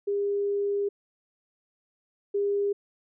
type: tone pair in turn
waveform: sine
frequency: 403.9 / 403.9 Hz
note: G#4 / G#4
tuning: -48 / -48 cents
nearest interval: unison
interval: 0 cents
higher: neither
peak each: -24 / -23 dBFS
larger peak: second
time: 0.07-0.89 / 2.34-2.73 s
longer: first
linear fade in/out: 10 ms
effects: none